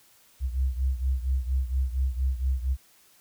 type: beating tone pair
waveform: sine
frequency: 64.1 / 68.4 Hz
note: C2 / C#2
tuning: -35 / -23 cents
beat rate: 4.3 Hz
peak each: -25 / -29 dBFS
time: 0.4-2.77 s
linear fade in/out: 50 ms
effects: white hiss -59 dBFS RMS until 3.2 s